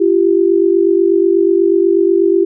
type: tone pair together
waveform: sine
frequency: 341.8 / 390 Hz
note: F4 / G4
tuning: -37 / -9 cents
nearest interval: major second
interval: 228 cents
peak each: -11 dBFS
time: 0-2.45 s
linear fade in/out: 10 ms
effects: none